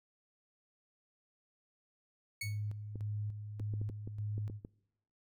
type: tone with exponential decay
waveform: sawtooth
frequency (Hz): 2217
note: C#7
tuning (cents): 0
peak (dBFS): -32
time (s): 2.41-2.63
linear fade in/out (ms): 5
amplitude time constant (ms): 46
type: tone with tremolo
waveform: sine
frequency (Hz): 104.8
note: G#2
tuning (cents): +16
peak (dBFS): -35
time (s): 2.42-4.61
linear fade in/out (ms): 50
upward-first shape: square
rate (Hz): 1.7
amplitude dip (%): 55
type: clicks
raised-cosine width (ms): 3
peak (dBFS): -32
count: 9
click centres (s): 2.957 / 3.601 / 3.738 / 3.815 / 3.898 / 4.075 / 4.38 / 4.499 / 4.649
effects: noise-tail reverb RT60 0.9 s tail -25 dB re dry